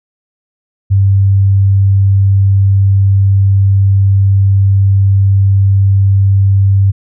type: tone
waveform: sine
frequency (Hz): 98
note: G2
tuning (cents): 0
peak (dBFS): -5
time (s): 0.9-6.92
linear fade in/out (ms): 20
effects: none